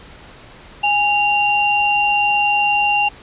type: tone pair together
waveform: sine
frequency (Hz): 824 / 2772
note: G#5 / F7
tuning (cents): -14 / -14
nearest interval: octave + major sixth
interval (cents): 2100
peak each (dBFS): -16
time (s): 0.83-3.09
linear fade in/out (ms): 10
effects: pink hiss -41 dBFS RMS until 3.22 s + resampled to 8000 Hz